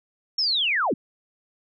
sine linear sweep, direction down, 5510 to 159.8 Hz, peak -20 dBFS, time 0.38-0.94 s, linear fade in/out 5 ms, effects none

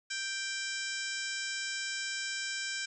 harmonic tone with a mistuned harmonic, 784 Hz, G5, in tune, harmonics 2 / 3 / 4 / 5 / 6 / 7 / 8 / 9 / 10, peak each -38 / -42 / -44 / -46 / -45 / -42 / -48 / -45 / -46 dBFS, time 0.1-2.86 s, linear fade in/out 10 ms, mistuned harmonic 6, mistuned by +68 cents, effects none

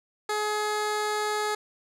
15% pulse tone with low-pass filter, 422.5 Hz, G#4, 30 cents sharp, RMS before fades -28 dBFS, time 0.29-1.55 s, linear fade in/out 5 ms, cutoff 9900 Hz, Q 0.87, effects none

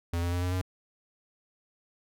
square tone with pitch steps, 85.2 / 86.84 / 88.51 / 90.21 / 91.95 Hz, F2 / F2 / F2 / F#2 / F#2, -42 / -9 / +24 / -43 / -10 cents, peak -28 dBFS, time 0.13-0.615 s, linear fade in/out 5 ms, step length 97 ms, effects none

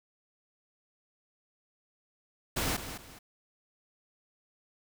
pink noise with echo, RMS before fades -31 dBFS, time 2.56-2.77 s, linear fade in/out 10 ms, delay 210 ms, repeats 2, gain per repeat -10 dB, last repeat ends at 3.19 s, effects none

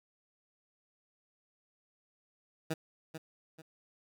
15% pulse tone with echo, 160 Hz, D#3, 49 cents sharp, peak -25 dBFS, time 2.7-2.74 s, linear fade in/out 10 ms, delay 440 ms, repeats 2, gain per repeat -9 dB, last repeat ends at 3.62 s, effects none

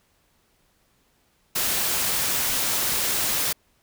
white noise, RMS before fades -24 dBFS, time 1.55-3.53 s, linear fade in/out 10 ms, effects pink hiss -65 dBFS RMS until 3.82 s

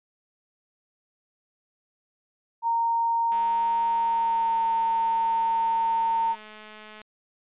sine tone with pitch glide, 925 to 911.7 Hz, A#5 to A#5, -14 to -39 cents, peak -21 dBFS, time 2.62-6.36 s, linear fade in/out 50 ms, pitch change -25 cents, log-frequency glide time 3.86-4.63 s
click train, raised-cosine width 0.3 ms, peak -29 dBFS, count 792, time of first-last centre 3.32-7.016 s, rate 214 Hz
effects resampled to 8000 Hz

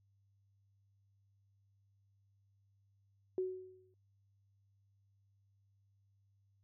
sine tone with exponential decay, 371.9 Hz, F#4, 9 cents sharp, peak -31 dBFS, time 3.38-3.94 s, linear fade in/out 1 ms, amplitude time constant 120 ms, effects added 99 Hz sine -70 dBFS peak until 6.63 s

